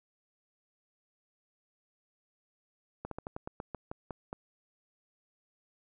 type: slowing click train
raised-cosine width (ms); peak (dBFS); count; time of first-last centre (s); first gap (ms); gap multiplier
1; -24; 11; 3.05-4.329; 63; 1.15
effects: none